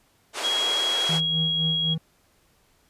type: band-pass noise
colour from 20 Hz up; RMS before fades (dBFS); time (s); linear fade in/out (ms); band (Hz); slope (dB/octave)
pink; -31; 0.33-1.21; 50; 390 to 8800; 24
type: tone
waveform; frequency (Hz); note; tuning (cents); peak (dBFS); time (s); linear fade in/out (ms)
sine; 3300; G#7; -12; -22; 0.43-1.95; 20
type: tone with tremolo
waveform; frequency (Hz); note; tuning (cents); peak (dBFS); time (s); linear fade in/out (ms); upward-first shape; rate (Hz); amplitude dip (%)
triangle; 161; E3; -41; -22; 1.09-1.98; 5; sine; 3.9; 70
effects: pink hiss -63 dBFS RMS until 2.89 s + resampled to 32000 Hz